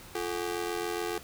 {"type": "ring-modulated tone", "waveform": "sawtooth", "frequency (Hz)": 392, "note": "G4", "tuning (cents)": 0, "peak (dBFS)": -24, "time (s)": [0.15, 1.18], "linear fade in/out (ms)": 2, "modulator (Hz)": 43.6, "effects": ["pink hiss -49 dBFS RMS until 1.23 s"]}